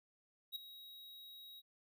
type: tone with ADSR envelope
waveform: square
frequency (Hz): 3815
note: A#7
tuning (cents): +39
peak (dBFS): -39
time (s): 0.52-1.62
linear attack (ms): 36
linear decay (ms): 10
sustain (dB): -14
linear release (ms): 35
effects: none